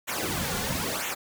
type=noise with flanger; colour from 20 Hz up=pink; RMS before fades=-30 dBFS; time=0.07-1.15 s; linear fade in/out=20 ms; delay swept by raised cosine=0.2 to 3.2 ms; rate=1 Hz; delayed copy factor=-1; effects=none